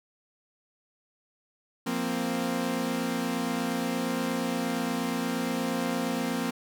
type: chord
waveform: sawtooth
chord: F suspended fourth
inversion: none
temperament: equal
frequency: 174.61 / 233.1 / 261.6 Hz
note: F3 / Bb3 / C4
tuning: 0 / 0 / 0 cents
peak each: -31 / -27 / -27 dBFS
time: 1.86-6.51 s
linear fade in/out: 10 ms
effects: none

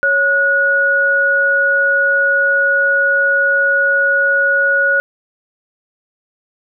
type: tone pair together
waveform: sine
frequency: 554.4 / 1457.2 Hz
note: C#5 / F#6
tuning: 0 / -27 cents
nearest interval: octave + perfect fourth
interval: 1673 cents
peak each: -18 / -11 dBFS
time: 0.03-5 s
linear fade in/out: 0 ms
effects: none

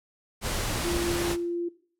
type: low-pass noise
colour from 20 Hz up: pink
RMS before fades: -30 dBFS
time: 0.41-1.37 s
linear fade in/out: 50 ms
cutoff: 12000 Hz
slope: 24 dB/octave
type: tone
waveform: sine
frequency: 345.1 Hz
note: F4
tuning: 21 cents flat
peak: -27 dBFS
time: 0.84-1.69 s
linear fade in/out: 10 ms
effects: noise-tail reverb RT60 0.5 s tail -17 dB re dry

